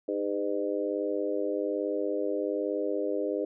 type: harmonic tone with a mistuned harmonic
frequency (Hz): 101.2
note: G#2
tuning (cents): -44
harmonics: 3 / 4 / 5 / 6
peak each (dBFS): -33 / -32 / -32 / -35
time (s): 0.08-3.45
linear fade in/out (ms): 5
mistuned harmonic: 3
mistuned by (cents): +26
effects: none